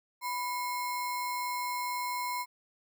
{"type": "tone with sample-and-hold", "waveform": "sine", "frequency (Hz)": 987.8, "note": "B5", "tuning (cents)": 0, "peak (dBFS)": -31, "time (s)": [0.21, 2.46], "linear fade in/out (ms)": 50, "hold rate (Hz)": 3150, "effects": []}